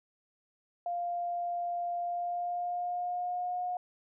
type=tone with pitch glide; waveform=sine; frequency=698.5 to 720.6 Hz; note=F5 to F#5; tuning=0 to -46 cents; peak=-31 dBFS; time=0.86-3.77 s; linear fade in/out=2 ms; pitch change=+54 cents; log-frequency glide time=2.02-3.62 s; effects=none